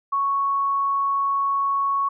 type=tone; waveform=sine; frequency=1108.7 Hz; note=C#6; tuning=in tune; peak=-19 dBFS; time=0.12-2.09 s; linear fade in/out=10 ms; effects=none